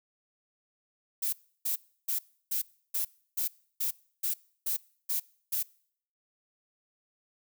violet noise bursts, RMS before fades -30 dBFS, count 11, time 1.22-5.63 s, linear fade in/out 10 ms, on 110 ms, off 320 ms, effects noise-tail reverb RT60 0.6 s tail -24 dB re dry

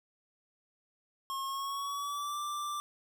square tone with pitch glide, 1080 to 1177.7 Hz, C#6 to D6, -45 to +4 cents, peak -35 dBFS, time 1.3-2.8 s, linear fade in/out 0 ms, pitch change +149 cents, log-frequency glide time 1.45-2.39 s, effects none

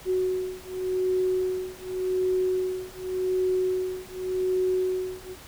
sine beating tone pair, 370 / 370.87 Hz, F#4 / F#4, 0 / +4 cents, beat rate 0.87 Hz, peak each -27 dBFS, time 0.05-5.36 s, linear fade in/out 50 ms, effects pink hiss -46 dBFS RMS until 5.47 s

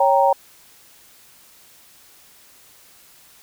sine chord, G diminished, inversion second, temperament equal, 554.4 / 784 / 932.3 Hz, Db5 / G5 / Bb5, 0 / 0 / 0 cents, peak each -17 dBFS, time 0-0.33 s, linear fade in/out 5 ms, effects white hiss -50 dBFS RMS until 3.42 s

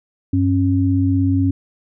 sine tone pair together, 96.52 / 273 Hz, G2 / C#4, -26 / -26 cents, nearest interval octave + tritone, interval 1800 cents, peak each -16 dBFS, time 0.33-1.51 s, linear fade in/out 5 ms, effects none

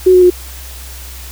sine tone with pitch steps, 370 / 364.5 / 359.1 Hz, F#4 / F#4 / F4, 0 / -26 / +48 cents, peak -3 dBFS, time 0.06-0.303 s, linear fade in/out 10 ms, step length 81 ms, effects added 64 Hz sine -29 dBFS peak until 1.31 s + white hiss -33 dBFS RMS until 1.31 s

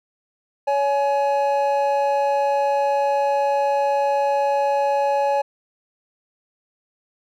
triangle tone pair together, 562 / 842 Hz, C#5 / G#5, +24 / +24 cents, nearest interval perfect fifth, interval 700 cents, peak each -18 dBFS, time 0.67-5.42 s, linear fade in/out 10 ms, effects none

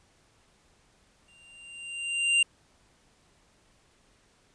square tone with exponential growth, 2783 Hz, F7, 7 cents flat, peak -19 dBFS, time 1.28-2.43 s, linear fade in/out 5 ms, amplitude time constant 250 ms, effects pink hiss -64 dBFS RMS until 4.54 s + resampled to 22050 Hz

